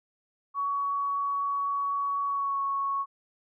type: tone with pitch glide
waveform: sine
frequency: 1124 to 1106.6 Hz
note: C#6 to C#6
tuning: +24 to -3 cents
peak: -26 dBFS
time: 0.54-3.06 s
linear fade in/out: 50 ms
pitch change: -27 cents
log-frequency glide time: 2.27-2.6 s
effects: none